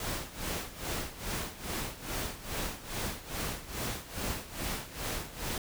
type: noise with tremolo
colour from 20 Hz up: pink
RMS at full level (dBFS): -34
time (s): 0-5.58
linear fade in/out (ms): 2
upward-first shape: sine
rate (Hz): 2.4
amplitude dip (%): 80
effects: none